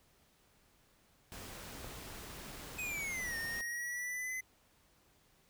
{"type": "noise", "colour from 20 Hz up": "pink", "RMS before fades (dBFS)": -48, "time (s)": [1.32, 3.61], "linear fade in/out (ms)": 0}
{"type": "click", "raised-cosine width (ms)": 1, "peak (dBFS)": -33, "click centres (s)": 1.845}
{"type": "linear two-way sweep", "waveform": "square", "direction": "down then up", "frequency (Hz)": [2540, 1822, 2042], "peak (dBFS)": -38, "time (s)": [2.78, 4.41], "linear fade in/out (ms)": 10, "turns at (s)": 3.37}
{"effects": ["pink hiss -69 dBFS RMS until 5.49 s"]}